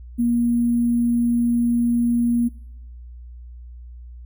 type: tone with sample-and-hold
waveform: sine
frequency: 237.4 Hz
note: A#3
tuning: 32 cents sharp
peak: -16 dBFS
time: 0.18-2.49 s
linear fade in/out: 20 ms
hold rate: 11025 Hz
effects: noise-tail reverb RT60 0.9 s tail -23 dB re dry + added 60 Hz sine -36 dBFS peak until 4.25 s